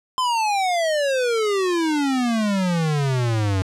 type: exponential sweep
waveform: square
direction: down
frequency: 1041 to 92.5 Hz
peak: -19 dBFS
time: 0.18-3.62 s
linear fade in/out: 0 ms
effects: low-pass 8000 Hz 12 dB/octave + 9-bit